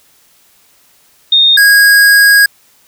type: tone pair in turn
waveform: sine / square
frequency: 3679 / 1643.2 Hz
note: A#7 / G#6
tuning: -24 / -19 cents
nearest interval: octave + major second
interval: 1395 cents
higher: first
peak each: -4 dBFS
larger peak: neither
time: 1.32-1.57 / 1.57-2.46 s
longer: second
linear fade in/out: 5 ms
effects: white hiss -49 dBFS RMS until 2.87 s